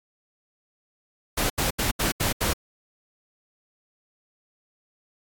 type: noise bursts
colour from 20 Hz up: pink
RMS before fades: -24 dBFS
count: 6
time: 1.37-2.535 s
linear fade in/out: 10 ms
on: 130 ms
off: 77 ms
effects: AAC 64 kbps